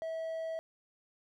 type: tone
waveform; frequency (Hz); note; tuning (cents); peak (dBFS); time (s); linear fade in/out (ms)
triangle; 649; E5; -27; -33; 0.02-0.59; 0
effects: none